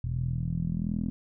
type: tone with low-pass filter sweep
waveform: 10% pulse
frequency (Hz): 41.2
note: E1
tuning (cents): 0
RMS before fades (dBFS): -30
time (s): 0.04-1.1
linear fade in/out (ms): 0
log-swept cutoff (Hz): 110 to 240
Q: 4.1
effects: none